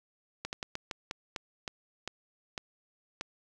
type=slowing click train; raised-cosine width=0.2 ms; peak=-18 dBFS; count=11; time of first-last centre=0.45-3.211 s; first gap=79 ms; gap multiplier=1.26; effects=none